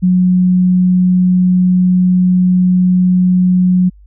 sine tone, 182.1 Hz, F#3, 27 cents flat, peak -7 dBFS, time 0.02-3.9 s, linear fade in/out 20 ms, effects added 50 Hz sine -38 dBFS peak until 4.06 s

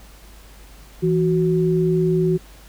sine tone pair together, 164.81 / 370 Hz, E3 / F#4, 0 / 0 cents, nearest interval octave + major second, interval 1400 cents, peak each -18 / -18 dBFS, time 1.02-2.38 s, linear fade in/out 20 ms, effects added 50 Hz sine -43 dBFS peak until 2.68 s + pink hiss -48 dBFS RMS until 2.68 s

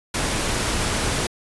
pink noise, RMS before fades -23 dBFS, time 0.14-1.27 s, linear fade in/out 5 ms, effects resampled to 24000 Hz

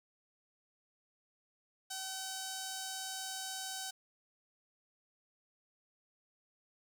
5% pulse tone with notch filter, 763 Hz, G5, 47 cents flat, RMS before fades -42 dBFS, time 1.9-3.91 s, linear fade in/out 10 ms, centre 2200 Hz, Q 1.9, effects none

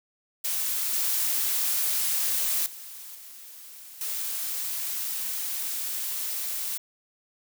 blue noise with level steps, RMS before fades -28 / -26 / -42 / -45 / -31 dBFS, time 0.44-6.78 s, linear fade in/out 10 ms, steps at 0.93 / 2.66 / 3.15 / 4.01 s, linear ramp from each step 2 ms, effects none

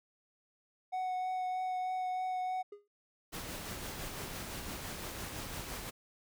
triangle tone with vibrato, 740 Hz, F#5, in tune, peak -31 dBFS, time 0.92-2.63 s, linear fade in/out 20 ms, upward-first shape triangle, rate 3.2 Hz, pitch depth 12 cents each way
triangle tone with exponential decay, 410 Hz, G#4, 22 cents flat, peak -40 dBFS, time 2.72-2.88 s, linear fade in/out 5 ms, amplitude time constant 33 ms
pink noise with tremolo, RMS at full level -41 dBFS, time 3.32-5.91 s, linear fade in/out 20 ms, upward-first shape sine, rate 5.9 Hz, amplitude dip 30%
effects none

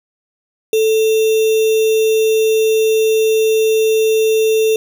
sine tone with sample-and-hold, 440 Hz, A4, in tune, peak -10 dBFS, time 0.73-4.76 s, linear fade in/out 2 ms, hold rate 3150 Hz, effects none

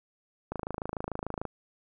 click train, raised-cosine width 1 ms, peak -19 dBFS, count 26, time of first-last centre 0.52-1.453 s, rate 26.8 Hz, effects none

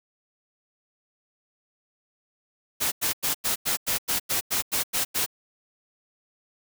white noise bursts, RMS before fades -25 dBFS, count 12, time 2.8-5.263 s, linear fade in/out 20 ms, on 120 ms, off 93 ms, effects none

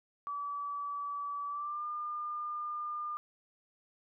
sine tone with pitch glide, 1149 to 1205.4 Hz, D6 to D6, -38 to +45 cents, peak -35 dBFS, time 0.27-3.17 s, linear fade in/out 0 ms, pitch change +83 cents, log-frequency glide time 1.48-1.84 s, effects none

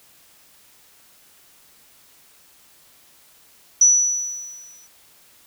sine tone with exponential decay, 5920 Hz, F#8, in tune, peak -8 dBFS, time 3.81-4.87 s, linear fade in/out 5 ms, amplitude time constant 230 ms, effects white hiss -53 dBFS RMS until 5.46 s

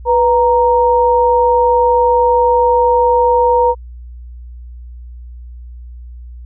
sine tone pair together, 492.7 / 932.3 Hz, B4 / A#5, -4 / 0 cents, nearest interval major seventh, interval 1104 cents, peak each -11 dBFS, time 0.05-3.75 s, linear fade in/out 50 ms, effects added 60 Hz sine -29 dBFS peak until 6.45 s

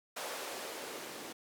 blue noise with band-pass filter sweep, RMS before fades -43 dBFS, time 0.16-1.33 s, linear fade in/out 10 ms, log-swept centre 590 to 290 Hz, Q 1.4, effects none

